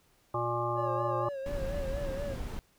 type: harmonic tone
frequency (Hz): 118.9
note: A#2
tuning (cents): +35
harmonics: 1 / 3 / 5 / 7 / 9 / 10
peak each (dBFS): -36 / -36 / -36 / -36 / -36 / -36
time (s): 0.34-1.29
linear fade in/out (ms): 5
type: tone with vibrato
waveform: triangle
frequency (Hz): 554.4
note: C#5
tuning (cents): 0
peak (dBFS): -33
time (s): 0.75-2.37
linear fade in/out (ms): 50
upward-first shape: sine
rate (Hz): 4.2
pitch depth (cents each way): 69
type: noise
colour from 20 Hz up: brown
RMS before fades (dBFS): -36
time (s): 1.46-2.59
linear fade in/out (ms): 0
effects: pink hiss -67 dBFS RMS until 2.78 s